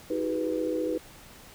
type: tone cluster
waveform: sine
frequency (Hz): 318.2 / 372.4 / 407.5 / 494.7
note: D#4 / F#4 / G#4 / B4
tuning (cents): +39 / +11 / -33 / +3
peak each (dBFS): -30 / -35 / -35 / -30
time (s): 0.1-0.98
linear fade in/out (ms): 5
effects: pink hiss -50 dBFS RMS until 1.54 s